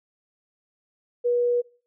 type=tone; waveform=sine; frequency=483.9 Hz; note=B4; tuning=35 cents flat; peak=-19 dBFS; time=1.24-1.62 s; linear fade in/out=20 ms; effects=noise-tail reverb RT60 0.4 s tail -23 dB re dry